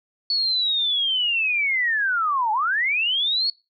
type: linear two-way sweep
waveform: sine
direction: down then up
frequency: 4446 to 830.6 to 4446 Hz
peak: -19 dBFS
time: 0.3-3.5 s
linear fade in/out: 2 ms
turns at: 2.52 s
effects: noise-tail reverb RT60 0.3 s tail -25 dB re dry